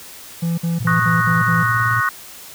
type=tone bursts; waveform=triangle; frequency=168.1 Hz; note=E3; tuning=34 cents sharp; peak=-15 dBFS; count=6; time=0.42-1.635 s; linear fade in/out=10 ms; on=160 ms; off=51 ms
type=tone with tremolo; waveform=sine; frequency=115.8 Hz; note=A#2; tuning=11 cents flat; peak=-19 dBFS; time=0.8-2.01 s; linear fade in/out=10 ms; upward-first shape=square; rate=18 Hz; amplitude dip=40%
type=chord; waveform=sine; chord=D# minor seventh; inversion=third; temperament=equal with one note detuned; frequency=1099.8 / 1244.5 / 1480 / 1864.7 Hz; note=C#6 / D#6 / F#6 / A#6; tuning=-14 / 0 / 0 / 0 cents; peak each=-21 / -22 / -19 / -23 dBFS; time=0.87-2.09 s; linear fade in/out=2 ms
effects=white hiss -38 dBFS RMS until 2.54 s